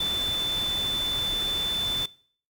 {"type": "tone in noise", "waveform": "sine", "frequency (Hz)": 3520, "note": "A7", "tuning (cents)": 0, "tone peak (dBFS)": -24, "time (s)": [0, 2.06], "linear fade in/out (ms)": 5, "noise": "pink", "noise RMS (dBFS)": -36, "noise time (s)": [0, 2.06], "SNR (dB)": 9, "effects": ["noise-tail reverb RT60 0.5 s tail -21 dB re dry"]}